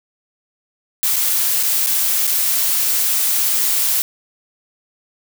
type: noise with dropouts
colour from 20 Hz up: blue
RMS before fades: -17 dBFS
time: 1.03-4.02 s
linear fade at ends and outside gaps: 0 ms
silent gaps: 1.16-1.165 / 1.629-1.634 / 1.863-1.87 / 2.269-2.275 s
effects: none